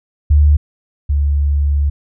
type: tone pair in turn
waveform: sine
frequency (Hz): 73.8 / 71.82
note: D2 / D2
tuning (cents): +9 / -38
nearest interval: unison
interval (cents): 47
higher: first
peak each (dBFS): -6 / -11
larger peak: first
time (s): 0.3-0.57 / 1.09-1.9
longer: second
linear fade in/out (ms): 10
effects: none